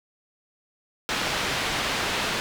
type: low-pass noise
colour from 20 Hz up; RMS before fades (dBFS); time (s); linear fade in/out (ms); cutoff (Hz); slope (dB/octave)
white; -27; 1.09-2.4; 0; 3300; 12
effects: none